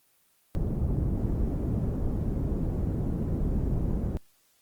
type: low-pass noise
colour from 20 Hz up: pink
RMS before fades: -28 dBFS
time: 0.55-4.17 s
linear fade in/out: 0 ms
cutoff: 280 Hz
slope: 12 dB/octave
effects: white hiss -66 dBFS RMS until 4.61 s + Opus 24 kbps